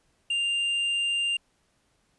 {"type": "tone with tanh clipping", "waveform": "triangle", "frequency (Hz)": 2794, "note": "F7", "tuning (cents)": 0, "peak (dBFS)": -25, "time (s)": [0.3, 1.37], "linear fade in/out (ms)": 5, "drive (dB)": 9, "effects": ["pink hiss -69 dBFS RMS until 2.18 s", "resampled to 24000 Hz"]}